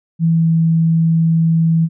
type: tone with pitch glide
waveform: sine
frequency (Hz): 164.81 to 163.67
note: E3 to E3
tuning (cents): 0 to -12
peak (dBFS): -10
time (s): 0.19-1.89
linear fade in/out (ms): 50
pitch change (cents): -12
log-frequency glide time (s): 0.3-0.48
effects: none